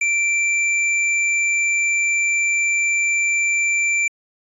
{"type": "tone", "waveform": "square", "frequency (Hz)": 2348, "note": "D7", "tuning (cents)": -1, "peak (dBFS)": -17, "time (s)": [0.01, 4.08], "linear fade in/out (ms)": 5, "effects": ["resampled to 24000 Hz"]}